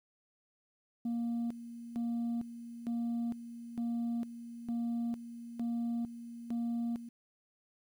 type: tone with tremolo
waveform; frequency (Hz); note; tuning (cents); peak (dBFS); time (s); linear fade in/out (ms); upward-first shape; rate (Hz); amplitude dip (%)
sine; 234.7; A#3; +12; -29; 1.05-7.09; 5; square; 1.1; 80
effects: tanh soft clip ceiling -31 dBFS + 11-bit